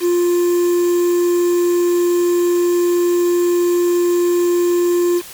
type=tone with quantisation; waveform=triangle; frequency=350.4 Hz; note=F4; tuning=6 cents sharp; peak=-10 dBFS; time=0-5.22 s; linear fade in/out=50 ms; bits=5; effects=white hiss -35 dBFS RMS until 5.33 s + MP3 96 kbps